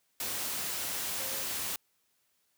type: tone in noise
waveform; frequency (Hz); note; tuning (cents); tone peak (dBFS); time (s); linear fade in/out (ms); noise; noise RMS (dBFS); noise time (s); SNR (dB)
sine; 533; C5; +32; -46; 1.2-1.43; 2; white; -35; 0.2-1.76; -14
effects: white hiss -74 dBFS RMS until 2.57 s + high-pass 60 Hz 12 dB/octave